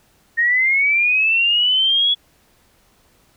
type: linear sweep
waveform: sine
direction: up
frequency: 1839 to 3389 Hz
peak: -13 dBFS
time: 0.37-2.15 s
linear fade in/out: 20 ms
effects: pink hiss -57 dBFS RMS until 3.36 s